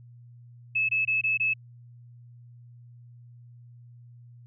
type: tone bursts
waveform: sine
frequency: 2600 Hz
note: E7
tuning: 24 cents flat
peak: -22 dBFS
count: 5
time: 0.75-1.538 s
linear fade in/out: 10 ms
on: 140 ms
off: 22 ms
effects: added 120 Hz sine -47 dBFS peak until 4.46 s